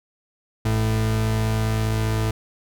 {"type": "tone pair together", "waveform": "40% pulse", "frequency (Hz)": [54.92, 110], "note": ["A1", "A2"], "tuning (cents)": [-3, 0], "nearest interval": "octave", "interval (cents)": 1203, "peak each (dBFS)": [-26, -19], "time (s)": [0.65, 2.31], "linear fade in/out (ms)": 5, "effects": []}